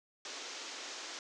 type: band-pass noise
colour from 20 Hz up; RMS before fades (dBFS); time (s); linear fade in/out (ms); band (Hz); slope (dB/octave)
white; -45; 0.25-1.19; 2; 260 to 6800; 48
effects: none